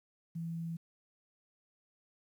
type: tone with quantisation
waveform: sine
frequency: 166.1 Hz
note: E3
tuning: 13 cents sharp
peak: -36 dBFS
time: 0.35-0.77 s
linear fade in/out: 10 ms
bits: 11
effects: none